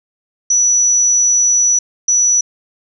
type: tone bursts at uneven times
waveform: sine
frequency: 5910 Hz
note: F#8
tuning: 3 cents flat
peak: -9 dBFS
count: 2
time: 0.5-1.79 / 2.08-2.41 s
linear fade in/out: 5 ms
effects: none